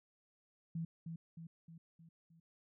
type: tone with echo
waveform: sine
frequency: 164.9 Hz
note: E3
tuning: 1 cent sharp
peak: -37 dBFS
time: 0.75-0.85 s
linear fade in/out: 5 ms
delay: 310 ms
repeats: 5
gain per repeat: -5 dB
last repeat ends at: 2.4 s
effects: none